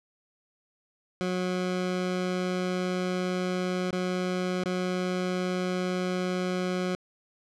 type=tone with dropouts; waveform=20% pulse; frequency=182.3 Hz; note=F#3; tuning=25 cents flat; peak=-22 dBFS; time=1.21-6.95 s; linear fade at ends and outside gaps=0 ms; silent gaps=3.908-3.928 / 4.637-4.658 s; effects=low-pass 6000 Hz 12 dB/octave